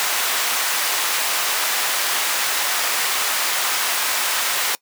pink high-pass noise, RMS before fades -21 dBFS, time 0-4.75 s, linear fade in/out 0 ms, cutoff 1000 Hz, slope 12 dB/octave, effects noise-tail reverb RT60 0.1 s tail -22 dB re dry

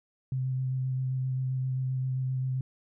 sine tone with vibrato, 130 Hz, C3, 11 cents flat, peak -27 dBFS, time 0.32-2.61 s, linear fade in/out 2 ms, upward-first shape square, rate 7.6 Hz, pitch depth 11 cents each way, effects none

